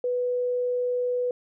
sine tone, 493.9 Hz, B4, in tune, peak -23 dBFS, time 0.04-1.31 s, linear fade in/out 2 ms, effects none

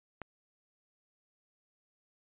click, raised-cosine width 0.5 ms, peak -25 dBFS, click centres 0.217 s, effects resampled to 8000 Hz

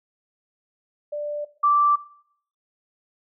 sine tone pair in turn, 590 / 1169.8 Hz, D5 / D6, +8 / -7 cents, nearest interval octave, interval 1185 cents, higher second, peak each -26 / -15 dBFS, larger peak second, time 1.12-1.45 / 1.63-1.96 s, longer neither, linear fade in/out 10 ms, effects noise-tail reverb RT60 0.6 s tail -17 dB re dry

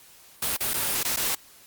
white noise with dropouts, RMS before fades -26 dBFS, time 0.42-1.35 s, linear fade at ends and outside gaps 5 ms, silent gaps 0.567-0.605 / 0.735-0.739 / 1.032-1.048 / 1.162-1.17 s, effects white hiss -52 dBFS RMS until 1.66 s + Opus 48 kbps

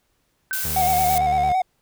sine tone with exponential decay, 1531 Hz, G6, 41 cents flat, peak -23 dBFS, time 0.51-0.89 s, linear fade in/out 0 ms, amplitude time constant 82 ms
blue noise, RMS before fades -26 dBFS, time 0.53-1.18 s, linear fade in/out 0 ms
25% pulse tone with pitch glide, 76.3 to 73.49 Hz, D#2 to D2, -33 to +2 cents, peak -25 dBFS, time 0.64-1.53 s, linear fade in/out 10 ms, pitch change -65 cents, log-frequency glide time 1.08-1.41 s
triangle tone with vibrato, 737 Hz, F#5, 7 cents flat, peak -15 dBFS, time 0.76-1.62 s, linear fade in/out 5 ms, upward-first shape square, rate 8.9 Hz, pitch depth 38 cents each way
effects pink hiss -68 dBFS RMS until 1.81 s

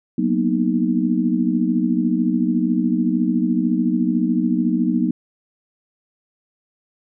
sine chord, B major seventh, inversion second, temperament equal, 185 / 233.1 / 246.9 / 311.1 Hz, F#3 / A#3 / B3 / D#4, 0 / 0 / 0 / 0 cents, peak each -22 / -21 / -21 / -22 dBFS, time 0.18-5.11 s, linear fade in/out 5 ms, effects none

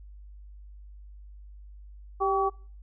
sine tone cluster, 391.2 / 779 / 1138 Hz, G4 / G5 / C#6, -4 / -11 / +45 cents, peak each -27 dBFS, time 2.2-2.5 s, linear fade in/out 20 ms, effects noise-tail reverb RT60 0.4 s tail -22 dB re dry + added 50 Hz sine -44 dBFS peak until 2.82 s

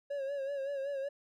triangle tone with vibrato, 554 Hz, C#5, 1 cent flat, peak -32 dBFS, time 0.1-1.09 s, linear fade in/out 10 ms, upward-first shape sine, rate 5.3 Hz, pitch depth 59 cents each way, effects none

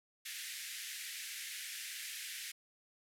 pink band-pass noise, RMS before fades -45 dBFS, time 0.25-2.52 s, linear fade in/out 10 ms, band 1700 to 14000 Hz, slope 48 dB/octave, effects none

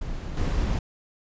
brown noise with level steps, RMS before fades -32 / -24 dBFS, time 0.01-0.79 s, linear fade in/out 5 ms, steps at 0.37 s, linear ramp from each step 2 ms, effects resampled to 16000 Hz

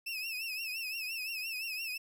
30% pulse tone with vibrato, 2616 Hz, E7, 14 cents flat, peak -33 dBFS, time 0.06-1.98 s, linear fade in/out 10 ms, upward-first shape triangle, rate 5.8 Hz, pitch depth 110 cents each way, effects none

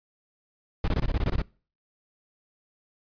brown noise bursts, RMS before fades -24 dBFS, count 10, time 0.84-1.419 s, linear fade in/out 2 ms, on 39 ms, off 21 ms, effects noise-tail reverb RT60 0.4 s tail -24 dB re dry + resampled to 11025 Hz

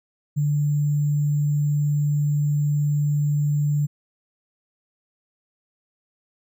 sine tone with sample-and-hold, 146.83 Hz, D3, in tune, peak -18 dBFS, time 0.36-3.87 s, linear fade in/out 20 ms, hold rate 7350 Hz, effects none

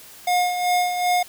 square tone with tremolo, 717 Hz, F5, 45 cents sharp, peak -17 dBFS, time 0.27-1.23 s, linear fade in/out 5 ms, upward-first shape sine, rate 2.6 Hz, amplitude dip 55%, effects white hiss -44 dBFS RMS until 1.28 s

